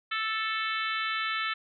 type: harmonic tone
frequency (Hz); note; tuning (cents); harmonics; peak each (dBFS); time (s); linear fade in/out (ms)
440; A4; 0; 3 / 4 / 5 / 6 / 7 / 8 / 9; -32 / -34 / -36 / -38 / -39 / -40 / -41; 0.11-1.54; 10
effects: none